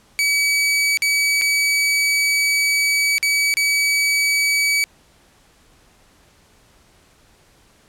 sawtooth tone with dropouts, 2280 Hz, C#7, 48 cents sharp, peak -12 dBFS, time 0.19-4.84 s, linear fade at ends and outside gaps 0 ms, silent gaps 0.973-1.021 / 1.413-1.419 / 3.182-3.228 / 3.54-3.57 s, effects pink hiss -54 dBFS RMS until 7.88 s + low-pass 11000 Hz 12 dB/octave

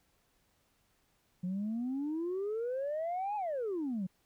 sine exponential two-way sweep, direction up then down, 175.9 to 855 to 175.9 Hz, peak -31 dBFS, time 1.43-4.07 s, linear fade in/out 10 ms, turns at 3.36 s, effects tanh soft clip ceiling -30 dBFS + pink hiss -73 dBFS RMS until 4.25 s

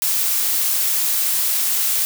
blue noise, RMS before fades -19 dBFS, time 0.02-2.05 s, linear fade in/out 0 ms, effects none

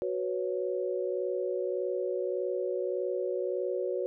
sine chord, F# suspended fourth, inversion none, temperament just, 370 / 493.3 / 555 Hz, F#4 / B4 / C#5, 0 / -2 / +2 cents, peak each -32 / -34 / -34 dBFS, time 0.02-4.06 s, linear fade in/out 0 ms, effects none

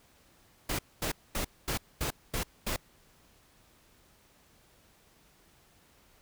pink noise bursts, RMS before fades -32 dBFS, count 7, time 0.69-2.763 s, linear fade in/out 5 ms, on 99 ms, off 230 ms, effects pink hiss -63 dBFS RMS until 6.21 s

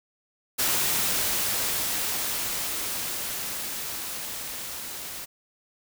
white noise with level ramp, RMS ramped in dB -24 to -37 dBFS, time 0.58-5.26 s, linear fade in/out 20 ms, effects none

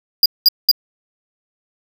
square tone bursts, 4846 Hz, D#8, 47 cents flat, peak -7 dBFS, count 3, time 0.23-0.714 s, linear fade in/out 2 ms, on 28 ms, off 200 ms, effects none

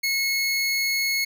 25% pulse tone, 2181 Hz, C#7, 29 cents flat, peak -18 dBFS, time 0.03-1.25 s, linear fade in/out 10 ms, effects none

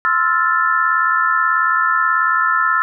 sine chord, F major seventh, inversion second, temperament equal, 1046.5 / 1318.5 / 1396.9 / 1760 Hz, C6 / E6 / F6 / A6, 0 / 0 / 0 / 0 cents, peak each -22 / -16 / -19 / -19 dBFS, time 0.05-2.82 s, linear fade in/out 0 ms, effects none

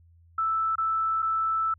sine tone with dropouts, 1318.5 Hz, E6, in tune, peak -23 dBFS, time 0.38-1.74 s, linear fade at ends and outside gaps 5 ms, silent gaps 0.756-0.781 / 1.222-1.226 s, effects added 84 Hz sine -54 dBFS peak until 1.78 s

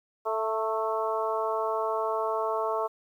harmonic tone with a mistuned harmonic, 220 Hz, A3, in tune, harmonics 2 / 3 / 4 / 5 / 6, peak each -31 / -31 / -33 / -32 / -37 dBFS, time 0.25-2.88 s, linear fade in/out 20 ms, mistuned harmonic 4, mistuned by +26 cents, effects 10-bit

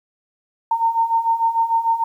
sine beating tone pair, 909 / 915.7 Hz, A#5 / A#5, -44 / -31 cents, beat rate 6.7 Hz, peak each -21 / -17 dBFS, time 0.71-2.04 s, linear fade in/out 5 ms, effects 9-bit

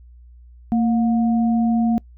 sine tone pair together, 228.5 / 717 Hz, A#3 / F5, -34 / +45 cents, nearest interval octave + minor sixth, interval 1979 cents, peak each -15 / -27 dBFS, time 0.72-1.98 s, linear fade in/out 0 ms, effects noise-tail reverb RT60 0.1 s tail -25 dB re dry + added 60 Hz sine -42 dBFS peak until 2.17 s

